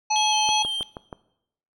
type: harmonic tone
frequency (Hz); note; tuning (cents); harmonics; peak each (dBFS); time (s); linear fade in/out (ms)
856; A5; -48; 1 / 3 / 5 / 7; -21 / -30 / -30 / -26; 0.1-0.63; 10
type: tone with vibrato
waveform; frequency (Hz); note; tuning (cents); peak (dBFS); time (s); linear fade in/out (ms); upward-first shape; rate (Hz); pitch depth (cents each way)
triangle; 3212; G7; +41; -23; 0.16-0.83; 0; square; 3; 31
type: click train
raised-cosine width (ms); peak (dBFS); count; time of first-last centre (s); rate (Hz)
1; -20; 5; 0.49-1.128; 6.27
effects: noise-tail reverb RT60 0.8 s tail -19 dB re dry